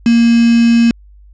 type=tone with quantisation; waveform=sine; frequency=233.1 Hz; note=A#3; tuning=in tune; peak=-6 dBFS; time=0.06-0.91 s; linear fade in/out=2 ms; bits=3; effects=added 50 Hz sine -38 dBFS peak until 1.33 s + resampled to 16000 Hz